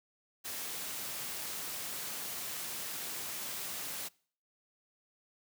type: noise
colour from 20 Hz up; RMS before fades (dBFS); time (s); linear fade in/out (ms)
white; -40; 0.44-4.09; 20
effects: noise-tail reverb RT60 0.5 s tail -24 dB re dry + high-pass 100 Hz 12 dB/octave